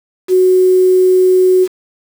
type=tone with quantisation; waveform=sine; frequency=370 Hz; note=F#4; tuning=in tune; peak=-6 dBFS; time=0.28-1.68 s; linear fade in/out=50 ms; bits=5; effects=none